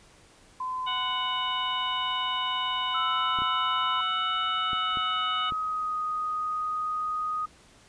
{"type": "tone", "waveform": "sine", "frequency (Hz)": 1022, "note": "C6", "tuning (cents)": -41, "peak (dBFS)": -29, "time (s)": [0.6, 4.01], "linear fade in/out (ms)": 5}
{"type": "harmonic tone", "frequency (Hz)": 740, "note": "F#5", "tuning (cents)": 0, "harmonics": [1, 2, 3, 4, 5], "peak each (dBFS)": [-41, -39, -39, -31, -37], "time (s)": [0.86, 5.51], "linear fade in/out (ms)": 20}
{"type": "tone with pitch glide", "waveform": "sine", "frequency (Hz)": [1318.5, 1245.2], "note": ["E6", "D#6"], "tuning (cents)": [0, 1], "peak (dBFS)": -27, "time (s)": [2.94, 7.46], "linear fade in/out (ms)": 10, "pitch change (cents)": -99, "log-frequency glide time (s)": [4.41, 5.98]}
{"type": "clicks", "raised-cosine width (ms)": 3, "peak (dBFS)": -27, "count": 5, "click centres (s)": [3.388, 3.42, 4.732, 4.972, 5.522]}
{"effects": ["pink hiss -56 dBFS RMS until 7.88 s", "resampled to 22050 Hz"]}